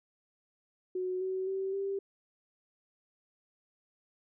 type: tone with pitch steps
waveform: sine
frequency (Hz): 368.1 / 376.3 / 384.6 / 393.2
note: F#4 / F#4 / G4 / G4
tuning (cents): -9 / +29 / -33 / +5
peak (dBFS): -31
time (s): 0.95-1.99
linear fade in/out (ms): 5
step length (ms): 260
effects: none